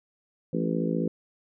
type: harmonic tone with a mistuned harmonic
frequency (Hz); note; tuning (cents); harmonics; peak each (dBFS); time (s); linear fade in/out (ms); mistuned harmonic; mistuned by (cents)
55; A1; 0; 3 / 4 / 5 / 6 / 7 / 8 / 9; -29 / -31 / -31 / -35 / -34 / -37 / -34; 0.53-1.08; 5; 3; +52
effects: none